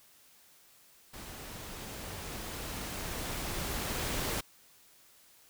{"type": "noise with level ramp", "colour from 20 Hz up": "pink", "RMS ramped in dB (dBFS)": [-46, -33], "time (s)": [1.13, 4.41], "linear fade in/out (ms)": 10, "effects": ["white hiss -61 dBFS RMS until 5.49 s"]}